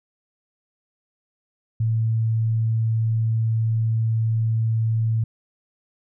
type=tone; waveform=sine; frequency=112.3 Hz; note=A2; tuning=36 cents sharp; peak=-18 dBFS; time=1.8-5.24 s; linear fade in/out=5 ms; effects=none